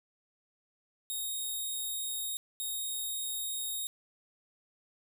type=tone pair in turn; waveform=5% pulse; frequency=3729 / 3729 Hz; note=A#7 / A#7; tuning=0 / 0 cents; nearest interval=unison; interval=0 cents; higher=neither; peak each=-26 dBFS; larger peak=neither; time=1.1-2.37 / 2.6-3.87 s; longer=neither; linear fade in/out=0 ms; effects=none